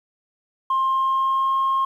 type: tone with pitch glide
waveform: sine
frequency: 1060 to 1071.7 Hz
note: C6 to C6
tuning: +22 to +41 cents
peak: -16 dBFS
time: 0.7-1.85 s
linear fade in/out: 5 ms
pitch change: +19 cents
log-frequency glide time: 0.88-1.57 s
effects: tanh soft clip ceiling -15 dBFS + 9-bit